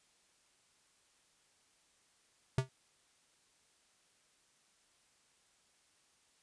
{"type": "tone with exponential decay", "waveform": "square", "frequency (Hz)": 130.81, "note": "C3", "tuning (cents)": 0, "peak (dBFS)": -26, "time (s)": [2.58, 2.69], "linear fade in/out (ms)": 2, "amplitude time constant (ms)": 22, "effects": ["white hiss -71 dBFS RMS until 6.42 s", "resampled to 22050 Hz"]}